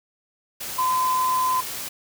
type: tone in noise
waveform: sine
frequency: 1022 Hz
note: C6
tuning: 41 cents flat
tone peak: -19 dBFS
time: 0.78-1.61 s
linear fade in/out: 10 ms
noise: white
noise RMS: -32 dBFS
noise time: 0.6-1.89 s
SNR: +10 dB
effects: none